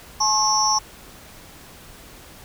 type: tone cluster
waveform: sine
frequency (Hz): 854 / 1075 / 5500 / 5910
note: G#5 / C6 / F8 / F#8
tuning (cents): +48 / +47 / -27 / -3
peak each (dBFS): -22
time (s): 0.2-0.79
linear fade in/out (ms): 10
effects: pink hiss -44 dBFS RMS until 2.44 s